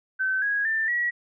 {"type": "tone with pitch steps", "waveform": "sine", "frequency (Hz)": [1534, 1653.6, 1782.6, 1921.6], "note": ["G6", "G#6", "A6", "B6"], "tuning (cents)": [-38, -8, 22, -48], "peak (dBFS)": -22, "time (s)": [0.19, 1.11], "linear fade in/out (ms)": 20, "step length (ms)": 230, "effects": []}